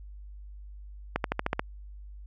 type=accelerating click train; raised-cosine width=0.5 ms; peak=-11 dBFS; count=7; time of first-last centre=1.16-1.594 s; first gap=82 ms; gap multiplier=0.95; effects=added 50 Hz sine -42 dBFS peak until 2.26 s